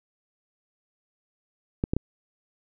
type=clicks; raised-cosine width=3 ms; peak=-11 dBFS; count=3; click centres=1.839 / 1.935 / 1.966 s; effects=none